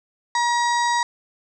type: harmonic tone with a mistuned harmonic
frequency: 954 Hz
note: A#5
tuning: 40 cents sharp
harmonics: 1 / 2 / 4 / 5 / 6 / 7 / 8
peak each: -19 / -25 / -31 / -33 / -35 / -36 / -37 dBFS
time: 0.35-1.03 s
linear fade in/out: 2 ms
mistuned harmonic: 8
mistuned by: +72 cents
effects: none